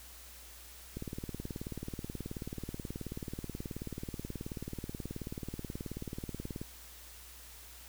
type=click train; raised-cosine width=3 ms; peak=-26 dBFS; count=106; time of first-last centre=0.97-6.615 s; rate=18.6 Hz; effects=added 60 Hz sine -55 dBFS peak until 7.88 s + white hiss -53 dBFS RMS until 7.88 s